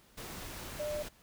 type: tone in noise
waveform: sine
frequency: 598 Hz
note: D5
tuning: 31 cents sharp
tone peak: -34 dBFS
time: 0.79-1.03 s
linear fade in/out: 10 ms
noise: pink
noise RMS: -44 dBFS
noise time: 0.17-1.09 s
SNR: +7 dB
effects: pink hiss -63 dBFS RMS until 1.22 s